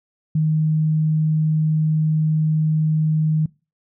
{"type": "tone", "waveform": "sine", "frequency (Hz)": 155.9, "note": "D#3", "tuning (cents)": 4, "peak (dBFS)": -15, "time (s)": [0.35, 3.46], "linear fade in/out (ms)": 5, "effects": ["noise-tail reverb RT60 0.3 s tail -23 dB re dry"]}